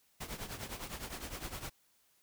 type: noise with tremolo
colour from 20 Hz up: pink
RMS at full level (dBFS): -40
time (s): 0.2-1.7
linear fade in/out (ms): 10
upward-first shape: triangle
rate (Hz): 9.8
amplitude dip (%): 80
effects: white hiss -71 dBFS RMS until 2.22 s